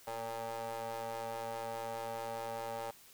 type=ring-modulated tone; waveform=30% pulse; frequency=114.9 Hz; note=A#2; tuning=25 cents flat; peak=-33 dBFS; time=0.07-2.91 s; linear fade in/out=5 ms; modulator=687 Hz; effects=white hiss -59 dBFS RMS until 3.13 s